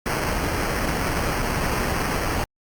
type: noise with sample-and-hold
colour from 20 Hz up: pink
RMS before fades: -24 dBFS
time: 0.06-2.44 s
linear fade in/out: 0 ms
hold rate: 3675 Hz
effects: Opus 48 kbps